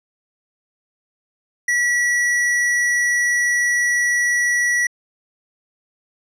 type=tone with hard clipping; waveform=triangle; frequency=1939 Hz; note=B6; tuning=32 cents flat; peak=-17 dBFS; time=1.68-4.87 s; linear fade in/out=5 ms; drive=17 dB; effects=low-pass 10000 Hz 12 dB/octave